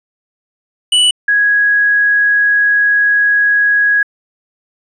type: tone pair in turn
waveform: square / sine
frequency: 2960 / 1661.2 Hz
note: F#7 / G#6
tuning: 0 / 0 cents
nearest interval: minor seventh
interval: 1000 cents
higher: first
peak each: -8 dBFS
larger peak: neither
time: 0.92-1.11 / 1.28-4.03 s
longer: second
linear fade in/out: 5 ms
effects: resampled to 22050 Hz